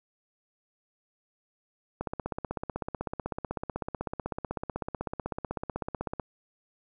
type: click train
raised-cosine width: 1 ms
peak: -18 dBFS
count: 68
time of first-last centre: 2.01-6.197 s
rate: 16 Hz
effects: none